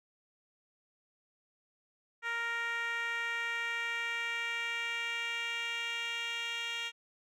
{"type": "tone with band-pass filter sweep", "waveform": "10% pulse", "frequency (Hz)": 466.2, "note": "A#4", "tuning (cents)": 0, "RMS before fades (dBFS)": -36, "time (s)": [2.22, 6.92], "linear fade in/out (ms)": 50, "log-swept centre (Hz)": [1700, 3100], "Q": 2.1, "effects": []}